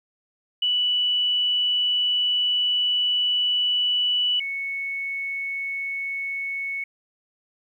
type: tone pair in turn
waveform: sine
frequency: 2960 / 2211 Hz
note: F#7 / C#7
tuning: 0 / -5 cents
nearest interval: perfect fourth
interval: 505 cents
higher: first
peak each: -19 / -26 dBFS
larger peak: first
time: 0.62-4.4 / 4.4-6.84 s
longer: first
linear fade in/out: 5 ms
effects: 10-bit